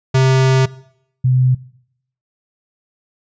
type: tone pair in turn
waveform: square / sine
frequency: 131.7 / 127.88 Hz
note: C3 / C3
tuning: +12 / -39 cents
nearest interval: minor second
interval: 51 cents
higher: first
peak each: -10 / -10 dBFS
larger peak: neither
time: 0.14-0.66 / 1.24-1.55 s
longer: first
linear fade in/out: 10 ms
effects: noise-tail reverb RT60 0.7 s tail -20 dB re dry + resampled to 16000 Hz